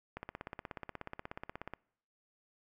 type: click train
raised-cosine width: 0.5 ms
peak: -26 dBFS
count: 27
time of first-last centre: 0.17-1.736 s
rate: 16.6 Hz
effects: noise-tail reverb RT60 0.7 s tail -26 dB re dry